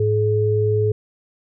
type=tone pair together; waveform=sine; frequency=106.3 / 425.2 Hz; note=G#2 / G#4; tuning=+41 / +41 cents; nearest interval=2 octaves; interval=2400 cents; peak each=-18 dBFS; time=0-0.92 s; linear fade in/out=5 ms; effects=none